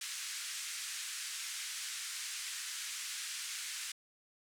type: band-pass noise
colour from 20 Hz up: white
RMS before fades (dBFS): -42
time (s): 0.01-3.92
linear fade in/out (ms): 5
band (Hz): 1500 to 9100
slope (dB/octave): 24
effects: none